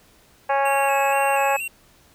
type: harmonic tone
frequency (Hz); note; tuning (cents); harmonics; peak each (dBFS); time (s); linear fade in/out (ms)
276; C#4; -7; 2 / 3 / 4 / 5 / 6 / 7 / 8 / 9 / 10; -23 / -20 / -27 / -34 / -28 / -37 / -37 / -37 / -40; 0.49-1.57; 10
type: tone with vibrato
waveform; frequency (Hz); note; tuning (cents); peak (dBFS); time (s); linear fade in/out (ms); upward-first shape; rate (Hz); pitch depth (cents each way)
square; 2661; E7; +16; -27; 0.65-1.68; 5; square; 2.1; 52
effects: pink hiss -55 dBFS RMS until 2.14 s